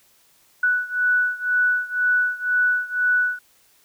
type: beating tone pair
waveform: sine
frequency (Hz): 1480 / 1482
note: F#6 / F#6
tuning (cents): 0 / +2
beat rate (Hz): 2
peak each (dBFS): -20 / -22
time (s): 0.63-3.39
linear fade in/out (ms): 5
effects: white hiss -58 dBFS RMS until 3.84 s